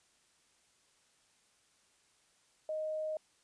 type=tone; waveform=sine; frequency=622.3 Hz; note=D#5; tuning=in tune; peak=-34 dBFS; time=2.69-3.17 s; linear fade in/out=2 ms; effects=white hiss -70 dBFS RMS until 3.43 s + resampled to 22050 Hz